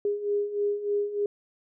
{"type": "beating tone pair", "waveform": "sine", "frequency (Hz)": [407.5, 410.8], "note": ["G#4", "G#4"], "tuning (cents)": [-33, -19], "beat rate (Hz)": 3.3, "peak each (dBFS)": [-31, -26], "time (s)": [0.05, 1.26], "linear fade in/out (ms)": 2, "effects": []}